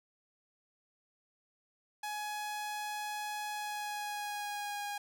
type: tone with pitch glide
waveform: sawtooth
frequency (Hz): 840 to 818.9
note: G#5 to G#5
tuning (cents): +19 to -25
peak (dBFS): -33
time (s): 2.03-4.98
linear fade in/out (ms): 5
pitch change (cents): -44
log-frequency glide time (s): 3.51-4.86
effects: none